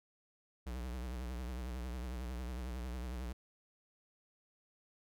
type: tone with vibrato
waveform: square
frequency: 61.74 Hz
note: B1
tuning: in tune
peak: -40 dBFS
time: 0.66-3.33 s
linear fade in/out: 10 ms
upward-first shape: triangle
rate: 11 Hz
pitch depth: 130 cents each way
effects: none